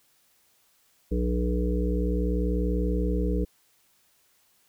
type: harmonic tone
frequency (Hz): 60.3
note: B1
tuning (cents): -41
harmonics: 1 / 3 / 5 / 7 / 8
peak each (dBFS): -25 / -30 / -32 / -33 / -34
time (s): 1.11-3.45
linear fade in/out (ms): 10
effects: white hiss -65 dBFS RMS until 4.68 s